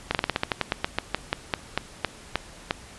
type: slowing click train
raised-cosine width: 0.3 ms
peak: -6 dBFS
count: 19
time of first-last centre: 0.11-2.709 s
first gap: 38 ms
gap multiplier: 1.14
effects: pink hiss -46 dBFS RMS until 2.98 s + resampled to 24000 Hz